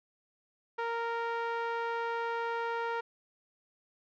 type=tone with low-pass filter; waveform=5% pulse; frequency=464.2 Hz; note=A#4; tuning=7 cents flat; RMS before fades=-34 dBFS; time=0.78-3.01 s; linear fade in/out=10 ms; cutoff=1100 Hz; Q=1.1; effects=none